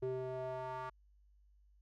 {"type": "tone with band-pass filter sweep", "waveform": "square", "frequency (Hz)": 129, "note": "C3", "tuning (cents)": -24, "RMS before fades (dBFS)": -41, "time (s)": [0.02, 0.9], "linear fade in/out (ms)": 10, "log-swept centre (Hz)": [380, 1100], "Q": 3, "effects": ["added 50 Hz sine -64 dBFS peak until 1.81 s"]}